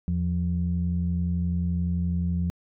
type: tone pair together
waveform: sine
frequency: 82.57 / 174.2 Hz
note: E2 / F3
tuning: +3 / -4 cents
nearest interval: octave + minor second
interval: 1293 cents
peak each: -25 dBFS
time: 0.08-2.5 s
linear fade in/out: 0 ms
effects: tanh soft clip ceiling -16 dBFS